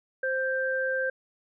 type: tone pair together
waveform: sine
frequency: 523.3 / 1573.6 Hz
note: C5 / G6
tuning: 0 / +6 cents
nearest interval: octave + perfect fifth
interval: 1906 cents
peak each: -28 dBFS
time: 0.23-1.1 s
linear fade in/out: 5 ms
effects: none